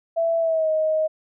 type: tone with pitch glide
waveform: sine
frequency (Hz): 664 to 627.1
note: E5 to D#5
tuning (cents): +12 to +13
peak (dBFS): -18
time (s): 0.16-1.08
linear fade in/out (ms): 20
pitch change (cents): -99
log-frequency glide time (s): 0.39-0.7
effects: none